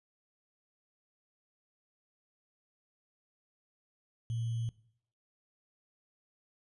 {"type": "tone with sample-and-hold", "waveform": "sine", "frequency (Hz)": 115.4, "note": "A#2", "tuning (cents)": -17, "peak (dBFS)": -32, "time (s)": [4.3, 4.69], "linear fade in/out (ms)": 0, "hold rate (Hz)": 3150, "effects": ["noise-tail reverb RT60 0.6 s tail -19 dB re dry", "resampled to 24000 Hz"]}